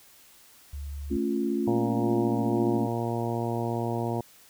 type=tone; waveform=sine; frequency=71.5 Hz; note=D2; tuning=46 cents flat; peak=-33 dBFS; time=0.73-1.17 s; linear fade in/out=5 ms
type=chord; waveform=sine; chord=A augmented; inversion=none; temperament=equal; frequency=220 / 277.2 / 349.2 Hz; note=A3 / C#4 / E#4; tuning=0 / 0 / 0 cents; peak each=-29 dBFS; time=1.1-2.88 s; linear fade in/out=20 ms
type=harmonic tone; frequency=117.1 Hz; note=A#2; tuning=8 cents sharp; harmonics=1 / 2 / 3 / 4 / 5 / 6 / 7 / 8; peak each=-31 / -33 / -33 / -36 / -39 / -36 / -40 / -38 dBFS; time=1.67-4.21 s; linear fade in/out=5 ms
effects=white hiss -55 dBFS RMS until 4.49 s